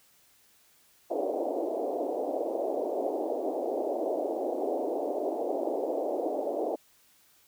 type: band-pass noise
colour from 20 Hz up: white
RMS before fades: -31 dBFS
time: 1.1-6.76 s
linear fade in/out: 10 ms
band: 290 to 710 Hz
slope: 48 dB/octave
effects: white hiss -63 dBFS RMS until 7.47 s